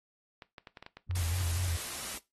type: clicks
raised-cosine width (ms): 0.3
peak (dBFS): -29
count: 9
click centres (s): 0.422 / 0.582 / 0.672 / 0.772 / 0.826 / 0.864 / 0.97 / 1.111 / 1.409
type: tone with vibrato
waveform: sine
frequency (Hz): 87.31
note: F2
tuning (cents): 0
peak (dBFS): -30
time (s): 1.09-1.77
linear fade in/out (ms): 10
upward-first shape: square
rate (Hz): 4.2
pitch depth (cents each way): 61
type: noise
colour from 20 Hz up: white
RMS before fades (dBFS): -39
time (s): 1.15-2.18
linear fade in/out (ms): 5
effects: noise-tail reverb RT60 0.2 s tail -17 dB re dry + AAC 32 kbps